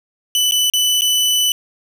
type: tone with dropouts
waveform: sawtooth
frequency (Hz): 2987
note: F#7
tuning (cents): +16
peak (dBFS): -10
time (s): 0.35-1.52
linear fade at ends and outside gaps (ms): 1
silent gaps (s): 0.511-0.521 / 0.7-0.736 / 1.01-1.019
effects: none